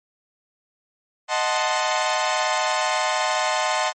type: chord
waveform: sawtooth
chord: D# diminished seventh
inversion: none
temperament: equal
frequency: 622.3 / 740 / 880 / 1046.5 Hz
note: D#5 / F#5 / A5 / C6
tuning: 0 / 0 / 0 / 0 cents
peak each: -22 dBFS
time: 1.28-3.93 s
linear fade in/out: 50 ms
effects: MP3 32 kbps